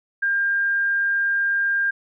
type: tone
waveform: sine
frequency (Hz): 1602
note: G6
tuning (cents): +37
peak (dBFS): -18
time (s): 0.22-1.91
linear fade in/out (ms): 10
effects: none